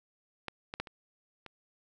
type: clicks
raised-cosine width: 0.3 ms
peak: -20 / -22 / -17 / -30 / -29 dBFS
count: 5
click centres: 0.483 / 0.739 / 0.8 / 0.872 / 1.463 s
effects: none